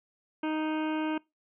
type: harmonic tone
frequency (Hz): 311.1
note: D#4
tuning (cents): 0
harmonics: 1 / 2 / 3 / 4 / 5 / 7 / 8 / 9 / 10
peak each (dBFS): -29 / -39 / -37 / -45 / -42 / -47 / -46 / -47 / -52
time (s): 0.43-1.18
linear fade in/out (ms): 5
effects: noise-tail reverb RT60 0.2 s tail -23 dB re dry